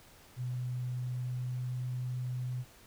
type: tone with pitch glide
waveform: sine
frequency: 124.8 to 125.6 Hz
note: B2 to B2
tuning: +19 to +30 cents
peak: -33 dBFS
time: 0.36-2.65 s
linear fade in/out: 50 ms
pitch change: +11 cents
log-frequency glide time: 0.98-1.68 s
effects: pink hiss -58 dBFS RMS until 2.86 s